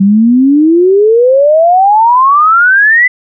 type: exponential sweep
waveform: sine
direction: up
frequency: 190.3 to 2028 Hz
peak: -3 dBFS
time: 0-3.08 s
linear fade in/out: 10 ms
effects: none